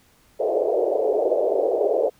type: band-pass noise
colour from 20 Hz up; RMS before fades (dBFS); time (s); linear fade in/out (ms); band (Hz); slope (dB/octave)
pink; -21; 0.39-2.1; 20; 400 to 650; 48
effects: pink hiss -58 dBFS RMS until 2.19 s